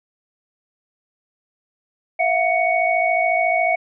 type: tone cluster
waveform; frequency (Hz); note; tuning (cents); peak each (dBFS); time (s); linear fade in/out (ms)
sine; 664 / 718 / 2230; E5 / F5 / C#7; +12 / +48 / +10; -20; 2.19-3.76; 10
effects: none